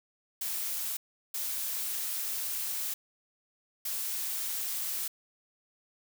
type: noise bursts at uneven times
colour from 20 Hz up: blue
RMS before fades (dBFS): -34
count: 3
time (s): 0.41-0.97 / 1.34-2.94 / 3.85-5.08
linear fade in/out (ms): 5
effects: none